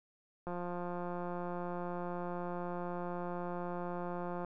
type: click train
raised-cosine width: 1 ms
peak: -27 dBFS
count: 701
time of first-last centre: 0.47-4.447 s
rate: 176 Hz
effects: none